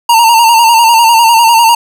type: tone with vibrato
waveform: square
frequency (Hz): 920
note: A#5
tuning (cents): -23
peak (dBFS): -4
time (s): 0.09-1.75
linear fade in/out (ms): 5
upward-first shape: square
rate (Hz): 10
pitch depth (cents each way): 46
effects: none